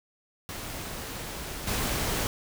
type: noise with level steps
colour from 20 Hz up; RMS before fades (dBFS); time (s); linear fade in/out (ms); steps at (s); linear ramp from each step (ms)
pink; -37 / -29; 0.49-2.27; 0; 1.67; 5
effects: none